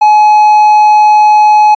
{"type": "tone with hard clipping", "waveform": "triangle", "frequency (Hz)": 847, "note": "G#5", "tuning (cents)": 34, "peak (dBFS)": -3, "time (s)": [0.01, 1.75], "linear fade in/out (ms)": 10, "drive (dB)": 6, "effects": ["resampled to 16000 Hz"]}